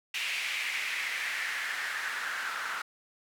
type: noise with band-pass filter sweep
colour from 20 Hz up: white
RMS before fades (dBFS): -34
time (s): 0.14-2.82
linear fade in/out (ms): 5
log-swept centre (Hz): 2500 to 1400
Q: 3.6
effects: none